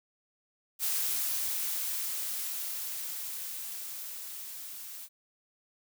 blue noise with level ramp, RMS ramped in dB -30 to -44 dBFS, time 0.79-5.09 s, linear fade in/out 50 ms, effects none

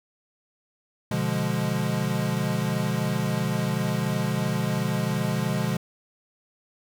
square chord, B diminished seventh, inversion none, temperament equal with one note detuned, 123.9 / 146.83 / 174.61 / 207.7 Hz, B2 / D3 / F3 / Ab3, +6 / 0 / 0 / 0 cents, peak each -30 / -30 / -30 / -30 dBFS, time 1.11-5.77 s, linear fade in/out 5 ms, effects 10-bit

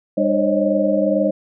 sine tone cluster, 199.7 / 301.7 / 534 / 556 / 623 Hz, G3 / D4 / C5 / C#5 / D#5, +32 / +47 / +35 / +5 / +2 cents, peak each -21 dBFS, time 0.17-1.31 s, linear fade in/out 10 ms, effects none

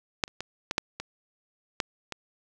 clicks, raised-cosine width 0.2 ms, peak -6 / -29 / -16 / -11 / -6 / -17 / -8 / -17 dBFS, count 8, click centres 0.238 / 0.279 / 0.406 / 0.711 / 0.781 / 1 / 1.802 / 2.123 s, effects none

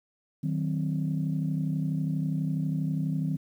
sine chord, C diminished, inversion first, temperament equal with one note detuned, 155.56 / 187.8 / 261.6 Hz, Eb3 / Gb3 / C4, 0 / +26 / 0 cents, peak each -27 / -32 / -33 dBFS, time 0.43-3.37 s, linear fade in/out 10 ms, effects tanh soft clip ceiling -18 dBFS + 10-bit

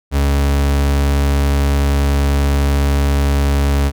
40% pulse tone, 70.3 Hz, C#2, 25 cents sharp, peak -11 dBFS, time 0.11-3.92 s, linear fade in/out 50 ms, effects none

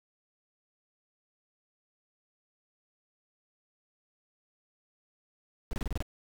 brown noise bursts, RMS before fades -31 dBFS, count 7, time 5.71-6.025 s, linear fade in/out 0 ms, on 21 ms, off 28 ms, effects none

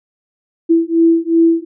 sine beating tone pair, 330 / 332.7 Hz, E4 / E4, +2 / +16 cents, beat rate 2.7 Hz, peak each -12 dBFS, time 0.69-1.65 s, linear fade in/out 20 ms, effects none

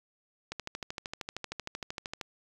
click train, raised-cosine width 0.2 ms, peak -19 dBFS, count 23, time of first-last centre 0.52-2.212 s, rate 13 Hz, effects 9-bit

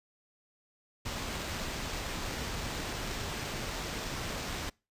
pink noise with sample-and-hold, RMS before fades -37 dBFS, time 1.05-4.7 s, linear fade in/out 10 ms, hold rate 11025 Hz, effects noise-tail reverb RT60 0.3 s tail -26 dB re dry + resampled to 32000 Hz

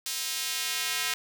square tone with high-pass filter sweep, 144.9 Hz, D3, 23 cents flat, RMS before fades -31 dBFS, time 0.06-1.14 s, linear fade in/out 2 ms, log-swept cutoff 4400 to 2100 Hz, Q 0.85, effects none

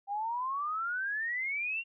sine exponential sweep, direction up, 786 to 2794 Hz, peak -31 dBFS, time 0.07-1.84 s, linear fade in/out 50 ms, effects none

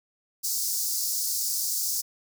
pink high-pass noise, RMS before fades -28 dBFS, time 0.43-2.02 s, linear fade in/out 20 ms, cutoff 4800 Hz, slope 48 dB/octave, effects none

